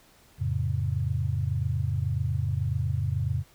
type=chord; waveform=sine; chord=F augmented; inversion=none; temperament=just; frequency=87.31 / 109.13 / 136.42 Hz; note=F2 / A2 / C#3; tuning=0 / -14 / -27 cents; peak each=-29 dBFS; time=0.38-3.44 s; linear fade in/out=50 ms; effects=pink hiss -58 dBFS RMS until 3.54 s